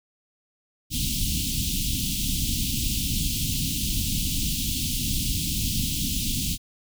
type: band-stop noise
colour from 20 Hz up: pink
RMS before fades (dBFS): -26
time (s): 0.9-6.58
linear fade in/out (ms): 50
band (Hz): 280 to 2800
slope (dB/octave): 48
effects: none